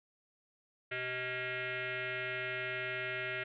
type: tone with frequency modulation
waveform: sine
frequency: 123.47 Hz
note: B2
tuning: in tune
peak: -35 dBFS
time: 0.91-3.44 s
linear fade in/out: 10 ms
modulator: 507 Hz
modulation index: 5
effects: none